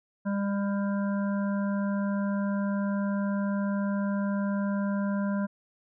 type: harmonic tone with a mistuned harmonic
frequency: 200.3 Hz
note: G3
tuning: 38 cents sharp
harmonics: 1 / 3 / 5 / 7 / 8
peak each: -26 / -36 / -40 / -43 / -44 dBFS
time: 0.25-5.47 s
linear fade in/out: 20 ms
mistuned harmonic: 8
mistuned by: -26 cents
effects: none